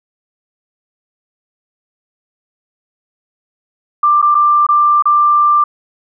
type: tone with dropouts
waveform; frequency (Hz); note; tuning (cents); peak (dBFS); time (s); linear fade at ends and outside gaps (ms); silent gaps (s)
sine; 1184; D6; +14; -7; 4.03-5.64; 5; 4.217-4.225 / 4.346-4.35 / 4.667-4.688 / 5.024-5.055
effects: none